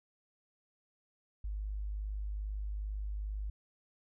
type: tone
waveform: sine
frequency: 51.2 Hz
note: G#1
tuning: 24 cents flat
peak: -35 dBFS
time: 1.44-3.5 s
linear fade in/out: 5 ms
effects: none